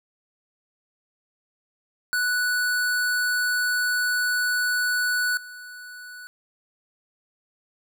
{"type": "tone with level steps", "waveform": "square", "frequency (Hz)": 1480, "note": "F#6", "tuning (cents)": 0, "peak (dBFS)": [-22, -39], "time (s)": [2.13, 6.27], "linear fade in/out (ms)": 0, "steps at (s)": 5.37, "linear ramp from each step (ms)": 2, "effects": []}